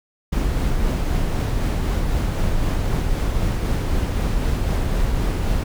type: noise with tremolo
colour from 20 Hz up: brown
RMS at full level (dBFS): -19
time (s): 0.32-5.64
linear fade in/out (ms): 10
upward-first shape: triangle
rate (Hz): 3.9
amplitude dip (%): 25
effects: none